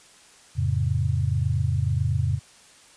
sine chord, F augmented, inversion none, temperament just, 87.31 / 109.13 / 136.42 Hz, F2 / A2 / C#3, 0 / -14 / -27 cents, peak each -25 dBFS, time 0.55-2.4 s, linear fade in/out 50 ms, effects white hiss -52 dBFS RMS until 2.96 s + resampled to 22050 Hz

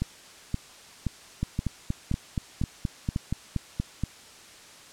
two click trains, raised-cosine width 5 ms, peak -14 / -14 dBFS, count 12 / 7, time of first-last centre 1.43-4.037 / 0.02-3.161 s, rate 4.22 / 1.91 Hz, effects white hiss -49 dBFS RMS until 4.92 s + low-pass 8000 Hz 12 dB/octave

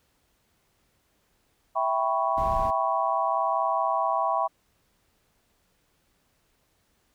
sine chord, C# half-diminished seventh, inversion first, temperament equal, 659.3 / 784 / 987.8 / 1108.7 Hz, E5 / G5 / B5 / C#6, 0 / 0 / 0 / 0 cents, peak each -28 dBFS, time 1.75-4.48 s, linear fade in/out 20 ms
brown noise, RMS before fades -33 dBFS, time 2.37-2.71 s, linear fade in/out 10 ms
effects pink hiss -69 dBFS RMS until 7.14 s

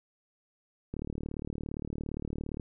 click train, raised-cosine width 3 ms, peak -23 dBFS, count 63, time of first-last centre 0.94-2.598 s, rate 37.4 Hz, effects none

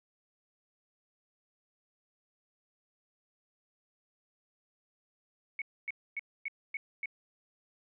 sine tone bursts, 2217 Hz, C#7, in tune, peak -33 dBFS, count 6, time 5.59-7.058 s, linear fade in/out 2 ms, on 28 ms, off 260 ms, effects none

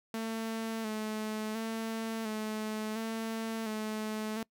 sawtooth tone with vibrato, 220 Hz, A3, in tune, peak -30 dBFS, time 0.14-4.43 s, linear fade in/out 2 ms, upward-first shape square, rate 0.71 Hz, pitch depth 33 cents each way, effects noise-tail reverb RT60 0.1 s tail -24 dB re dry

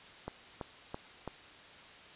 click train, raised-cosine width 1 ms, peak -24 dBFS, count 4, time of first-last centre 0.28-1.277 s, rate 3.01 Hz, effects white hiss -53 dBFS RMS until 2.15 s + resampled to 8000 Hz

